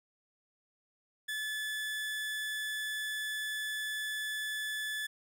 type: tone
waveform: 30% pulse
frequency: 1729 Hz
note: A6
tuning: 31 cents flat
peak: -32 dBFS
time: 1.28-5.07 s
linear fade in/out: 10 ms
effects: none